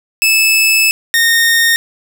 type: tone pair in turn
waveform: sawtooth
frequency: 2614 / 1842.5 Hz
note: E7 / A#6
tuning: -15 / -21 cents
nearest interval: tritone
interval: 606 cents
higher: first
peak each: -5 dBFS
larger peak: neither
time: 0.22-0.91 / 1.14-1.76 s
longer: first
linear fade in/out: 0 ms
effects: none